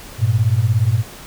sine beating tone pair, 101.1 / 118.1 Hz, G#2 / A#2, -46 / +23 cents, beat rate 17 Hz, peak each -16 / -15 dBFS, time 0.18-1.04 s, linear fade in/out 50 ms, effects pink hiss -37 dBFS RMS until 1.26 s

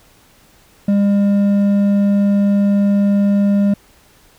sine tone with hard clipping, 201.3 Hz, G3, 46 cents sharp, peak -12 dBFS, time 0.88-3.74 s, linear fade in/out 5 ms, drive 5 dB, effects pink hiss -50 dBFS RMS until 4.38 s

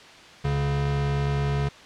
square tone pair together, 71.11 / 141 Hz, C#2 / C#3, +45 / +30 cents, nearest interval octave, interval 1185 cents, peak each -30 / -24 dBFS, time 0.44-1.69 s, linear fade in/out 10 ms, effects white hiss -46 dBFS RMS until 1.85 s + low-pass 4000 Hz 12 dB/octave

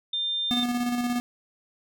sine tone, 3600 Hz, A7, 39 cents sharp, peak -25 dBFS, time 0.13-0.64 s, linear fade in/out 5 ms
square tone with tremolo, 243 Hz, B3, 28 cents flat, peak -24 dBFS, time 0.51-1.2 s, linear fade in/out 0 ms, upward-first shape square, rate 17 Hz, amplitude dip 35%
effects none

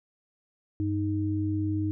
sine tone pair together, 97.77 / 311.1 Hz, G2 / D#4, -4 / 0 cents, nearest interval octave + minor sixth, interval 2004 cents, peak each -28 dBFS, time 0.8-1.91 s, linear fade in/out 0 ms, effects none

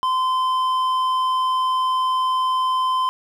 sine tone with hard clipping, 1030 Hz, C6, 28 cents flat, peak -19 dBFS, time 0.03-3.09 s, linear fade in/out 0 ms, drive 6 dB, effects none

